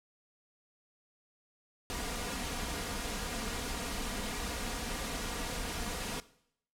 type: noise with comb filter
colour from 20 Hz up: pink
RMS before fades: -37 dBFS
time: 1.9-6.2 s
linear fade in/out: 0 ms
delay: 4.2 ms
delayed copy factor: +0.55
effects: noise-tail reverb RT60 0.7 s tail -18 dB re dry + low-pass 11000 Hz 12 dB/octave